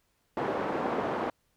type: band-pass noise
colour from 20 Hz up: pink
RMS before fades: -31 dBFS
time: 0.37-1.3 s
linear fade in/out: 2 ms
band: 300 to 1000 Hz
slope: 12 dB/octave
effects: pink hiss -73 dBFS RMS until 1.56 s